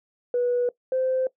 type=tone pair in turn; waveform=sine; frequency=488.5 / 518.5 Hz; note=B4 / C5; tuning=-19 / -16 cents; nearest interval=minor second; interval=103 cents; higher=second; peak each=-19 / -20 dBFS; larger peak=first; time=0.34-0.69 / 0.92-1.27 s; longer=neither; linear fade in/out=2 ms; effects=noise-tail reverb RT60 0.1 s tail -19 dB re dry + tanh soft clip ceiling -16 dBFS